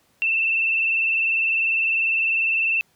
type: tone with vibrato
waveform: sine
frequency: 2671 Hz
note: E7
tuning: 22 cents sharp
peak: -18 dBFS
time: 0.22-2.81 s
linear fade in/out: 0 ms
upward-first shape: sine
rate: 20 Hz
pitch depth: 42 cents each way
effects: pink hiss -62 dBFS RMS until 2.95 s + high-pass 100 Hz 12 dB/octave